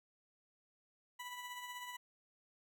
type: tone with tremolo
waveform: 20% pulse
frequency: 986 Hz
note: B5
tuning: 3 cents flat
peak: -38 dBFS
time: 1.19-1.97 s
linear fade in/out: 10 ms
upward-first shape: triangle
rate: 16 Hz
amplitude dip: 50%
effects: none